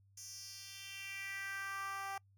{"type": "tone with high-pass filter sweep", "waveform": "10% pulse", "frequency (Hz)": 392, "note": "G4", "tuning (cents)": 0, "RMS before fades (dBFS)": -45, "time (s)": [0.17, 2.18], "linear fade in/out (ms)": 5, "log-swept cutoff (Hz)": [6600, 810], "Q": 3.1, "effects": ["noise-tail reverb RT60 0.1 s tail -25 dB re dry", "added 98 Hz sine -65 dBFS peak until 2.37 s"]}